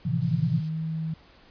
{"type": "chord", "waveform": "sine", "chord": "F major seventh", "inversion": "first", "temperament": "equal", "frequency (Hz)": [110, 130.81, 164.81, 174.61], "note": ["A2", "C3", "E3", "F3"], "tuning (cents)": [0, 0, 0, 0], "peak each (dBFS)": [-31, -27, -27, -31], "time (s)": [0.05, 0.61], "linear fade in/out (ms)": 10}
{"type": "noise", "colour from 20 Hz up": "violet", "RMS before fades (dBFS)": -40, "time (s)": [0.2, 0.7], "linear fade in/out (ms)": 20}
{"type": "tone with pitch glide", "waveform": "sine", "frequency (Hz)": [155.56, 159.93], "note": ["D#3", "D#3"], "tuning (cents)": [0, 48], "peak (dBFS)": -27, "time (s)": [0.31, 1.14], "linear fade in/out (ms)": 5, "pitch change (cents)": 48, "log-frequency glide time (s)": [0.58, 0.78]}
{"effects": ["pink hiss -55 dBFS RMS until 1.5 s", "resampled to 11025 Hz"]}